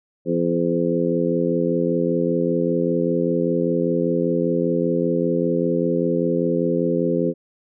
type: harmonic tone with a mistuned harmonic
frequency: 85.1 Hz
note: F2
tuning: 44 cents flat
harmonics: 2 / 3 / 4 / 5 / 6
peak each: -24 / -24 / -24 / -24 / -24 dBFS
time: 0.25-7.34 s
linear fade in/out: 50 ms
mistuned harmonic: 6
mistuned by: +17 cents
effects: none